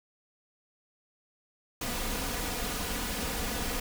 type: noise with comb filter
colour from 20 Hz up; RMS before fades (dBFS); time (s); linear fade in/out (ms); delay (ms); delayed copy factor
pink; -33; 1.81-3.8; 5; 4.1; +0.55
effects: none